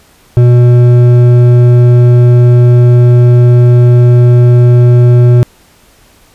triangle tone with hard clipping, 121.9 Hz, B2, 22 cents flat, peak -3 dBFS, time 0.37-5.43 s, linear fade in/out 0 ms, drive 12 dB, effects pink hiss -44 dBFS RMS until 6.34 s + resampled to 32000 Hz

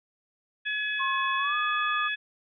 harmonic tone, 849 Hz, G#5, 38 cents sharp, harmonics 2 / 3 / 4, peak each -29 / -33 / -35 dBFS, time 0.65-2.16 s, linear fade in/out 20 ms
sine tone with pitch glide, 1074 to 1219.5 Hz, C6 to D#6, +45 to -35 cents, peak -27 dBFS, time 0.99-2.09 s, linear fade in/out 20 ms, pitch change +220 cents, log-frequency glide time 1.38-1.56 s
effects none

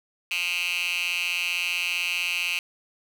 10% pulse tone with high-pass filter, 175.6 Hz, F3, 10 cents sharp, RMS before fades -27 dBFS, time 0.31-2.59 s, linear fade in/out 2 ms, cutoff 2600 Hz, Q 5.4, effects none

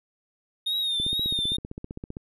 triangle tone with vibrato, 3686 Hz, A#7, 20 cents flat, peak -23 dBFS, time 0.66-1.57 s, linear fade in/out 10 ms, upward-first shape triangle, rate 2.2 Hz, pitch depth 84 cents each way
click train, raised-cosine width 3 ms, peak -22 dBFS, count 19, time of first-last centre 1-2.169 s, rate 15.4 Hz
effects none

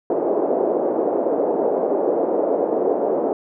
pink band-pass noise, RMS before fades -20 dBFS, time 0.1-3.33 s, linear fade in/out 2 ms, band 360 to 620 Hz, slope 24 dB/octave, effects none

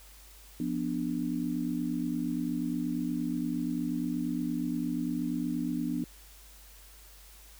sine chord, B diminished, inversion second, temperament equal with one note detuned, 174.61 / 246.9 / 295.4 Hz, F3 / B3 / D4, 0 / 0 / +10 cents, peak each -36 / -32 / -33 dBFS, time 0.6-6.04 s, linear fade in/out 2 ms, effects added 50 Hz sine -53 dBFS peak until 7.59 s + white hiss -55 dBFS RMS until 7.59 s

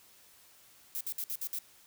violet noise bursts, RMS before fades -36 dBFS, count 6, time 0.95-1.587 s, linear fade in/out 0 ms, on 57 ms, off 59 ms, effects white hiss -60 dBFS RMS until 1.86 s

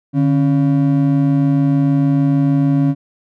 triangle ring-modulated tone, 211.4 Hz, G#3, 31 cents sharp, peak -6 dBFS, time 0.13-2.95 s, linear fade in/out 50 ms, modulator 63.3 Hz, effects none

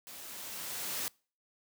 white noise with level ramp, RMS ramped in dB -48 to -35 dBFS, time 0.07-1.08 s, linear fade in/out 0 ms, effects noise-tail reverb RT60 0.4 s tail -26 dB re dry + high-pass 100 Hz 12 dB/octave

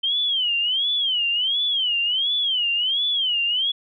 sine tone with vibrato, 3100 Hz, G7, 20 cents flat, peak -19 dBFS, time 0.03-3.72 s, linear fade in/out 10 ms, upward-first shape sine, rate 1.4 Hz, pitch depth 190 cents each way, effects none

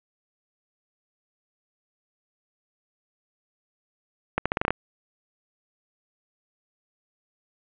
accelerating click train, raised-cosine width 0.5 ms, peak -7 dBFS, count 8, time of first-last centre 4.38-4.706 s, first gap 76 ms, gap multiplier 0.83, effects resampled to 8000 Hz + 8-bit

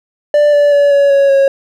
triangle tone with pitch steps, 589 / 580.6 / 572.2 / 564 / 555.9 / 548 Hz, D5 / D5 / D5 / C#5 / C#5 / C#5, +5 / -20 / -45 / +30 / +5 / -20 cents, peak -4 dBFS, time 0.34-1.48 s, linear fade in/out 2 ms, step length 190 ms, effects none

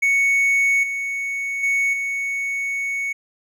triangle tone with level steps, 2220 Hz, C#7, 2 cents sharp, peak -13 / -21 / -15 / -20 dBFS, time 0.02-3.13 s, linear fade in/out 10 ms, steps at 0.83 / 1.63 / 1.93 s, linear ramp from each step 5 ms, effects none

